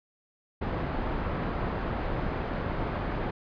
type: low-pass noise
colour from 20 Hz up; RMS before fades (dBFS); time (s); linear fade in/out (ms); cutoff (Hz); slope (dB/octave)
pink; -31; 0.61-3.31; 10; 1400; 12
effects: resampled to 11025 Hz